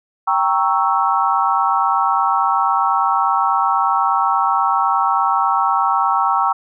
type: chord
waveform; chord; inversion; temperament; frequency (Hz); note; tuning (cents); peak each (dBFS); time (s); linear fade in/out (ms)
sine; G diminished seventh; none; equal; 784 / 932.3 / 1108.7 / 1318.5; G5 / Bb5 / Db6 / Fb6; 0 / 0 / 0 / 0; -19; 0.27-6.53; 10
effects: none